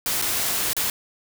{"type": "noise with dropouts", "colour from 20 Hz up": "white", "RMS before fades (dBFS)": -24, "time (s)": [0.06, 0.9], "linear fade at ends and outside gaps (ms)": 1, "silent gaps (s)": [[0.216, 0.222], [0.732, 0.766]], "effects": []}